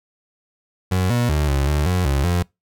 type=tone with pitch steps; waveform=30% pulse; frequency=92.4 / 120.5 / 74.8 / 69.3 / 73.9 / 90.7 / 69.1 / 88.2 Hz; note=F#2 / B2 / D2 / C#2 / D2 / F#2 / C#2 / F2; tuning=-2 / -42 / +32 / 0 / +11 / -34 / -5 / +18 cents; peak=-14 dBFS; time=0.91-2.43 s; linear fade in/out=10 ms; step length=190 ms; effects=noise-tail reverb RT60 0.2 s tail -25 dB re dry